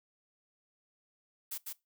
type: noise with echo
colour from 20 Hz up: blue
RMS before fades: -39 dBFS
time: 1.51-1.58 s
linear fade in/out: 10 ms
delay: 150 ms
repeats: 1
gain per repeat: -2 dB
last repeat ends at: 1.73 s
effects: noise-tail reverb RT60 0.2 s tail -20 dB re dry